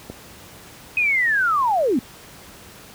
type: click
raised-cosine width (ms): 2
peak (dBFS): -18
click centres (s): 0.1
type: linear sweep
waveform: sine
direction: down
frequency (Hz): 2541 to 215.1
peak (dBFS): -16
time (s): 0.97-1.99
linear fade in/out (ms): 2
effects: pink hiss -43 dBFS RMS until 2.94 s + high-pass 60 Hz 12 dB/octave